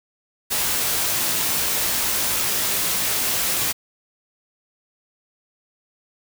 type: noise with comb filter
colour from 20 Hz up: white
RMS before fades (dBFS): -22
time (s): 0.5-3.73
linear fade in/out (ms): 20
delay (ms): 17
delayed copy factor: +0.5
effects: none